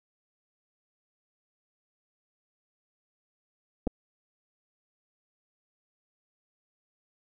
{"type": "clicks", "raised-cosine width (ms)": 2, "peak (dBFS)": -16, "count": 2, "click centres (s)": [3.87, 3.874], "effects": []}